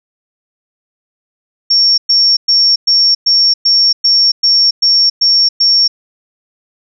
sine tone bursts, 5490 Hz, F8, 31 cents flat, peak -6 dBFS, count 11, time 1.7-5.88 s, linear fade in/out 10 ms, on 280 ms, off 110 ms, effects none

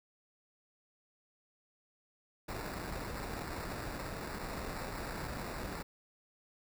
pink noise with sample-and-hold, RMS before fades -41 dBFS, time 2.48-5.83 s, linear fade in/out 10 ms, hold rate 3150 Hz, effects none

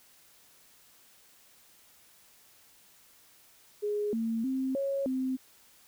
sine tone with pitch steps, 415.8 / 226.5 / 263.4 / 551 / 260.1 Hz, G#4 / A#3 / C4 / C#5 / C4, +2 / -50 / +12 / -11 / -10 cents, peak -28 dBFS, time 3.82-5.37 s, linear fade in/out 20 ms, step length 310 ms, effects white hiss -60 dBFS RMS until 5.87 s

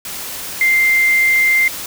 sine tone in noise, 2093 Hz, C7, in tune, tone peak -10 dBFS, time 0.61-1.68 s, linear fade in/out 2 ms, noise white, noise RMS -27 dBFS, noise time 0.05-1.86 s, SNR +14 dB, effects none

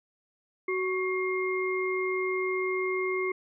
sine tone cluster, 372.9 / 1111 / 2127 Hz, F#4 / C#6 / C7, +14 / +4 / +28 cents, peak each -28 / -36 / -32 dBFS, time 0.68-3.32 s, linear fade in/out 5 ms, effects none

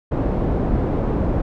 pink low-pass noise, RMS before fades -20 dBFS, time 0.11-1.42 s, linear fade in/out 10 ms, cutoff 570 Hz, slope 12 dB/octave, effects none

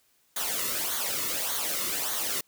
white noise with flanger, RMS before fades -30 dBFS, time 0.36-2.41 s, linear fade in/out 5 ms, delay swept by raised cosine 0.38 to 1.28 ms, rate 1.7 Hz, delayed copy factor -0.65, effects white hiss -67 dBFS RMS until 2.47 s

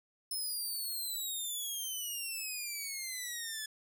10% pulse exponential sweep, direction down, 5250 to 1712 Hz, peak -29 dBFS, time 0.31-3.66 s, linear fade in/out 5 ms, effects none

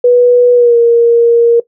sine tone with pitch glide, 489.1 to 468.6 Hz, B4 to A#4, -17 to +9 cents, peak -3 dBFS, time 0.04-1.6 s, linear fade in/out 5 ms, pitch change -74 cents, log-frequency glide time 0.54-0.77 s, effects noise-tail reverb RT60 0.1 s tail -18 dB re dry

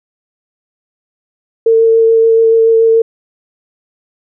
sine tone with vibrato, 452.2 Hz, A4, 47 cents sharp, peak -5 dBFS, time 1.66-3.02 s, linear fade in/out 5 ms, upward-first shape sine, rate 7 Hz, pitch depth 11 cents each way, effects none

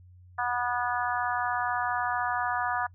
harmonic tone, 244.2 Hz, B3, 19 cents flat, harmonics 3 / 4 / 5 / 6 / 7, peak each -31 / -32 / -33 / -34 / -34 dBFS, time 0.38-2.87 s, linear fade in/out 10 ms, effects noise-tail reverb RT60 0.1 s tail -26 dB re dry + added 90 Hz sine -50 dBFS peak until 2.94 s

